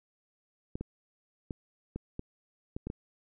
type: clicks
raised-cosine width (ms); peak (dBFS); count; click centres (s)
3; -23; 8; 0.755 / 0.81 / 1.508 / 1.96 / 2.194 / 2.765 / 2.87 / 2.901
effects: none